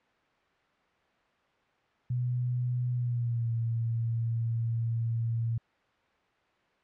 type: tone with pitch glide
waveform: sine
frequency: 123.47 to 115.2 Hz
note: B2 to A#2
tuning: 0 to -20 cents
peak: -27 dBFS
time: 2.1-5.58 s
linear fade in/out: 5 ms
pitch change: -120 cents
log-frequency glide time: 2.92-3.52 s
effects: white hiss -67 dBFS RMS until 6.83 s + low-pass 2000 Hz 12 dB/octave